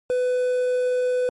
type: tone with quantisation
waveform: triangle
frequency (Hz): 500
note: B4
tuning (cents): +21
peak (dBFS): -17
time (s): 0.1-1.29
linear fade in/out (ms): 0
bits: 7
effects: MP3 48 kbps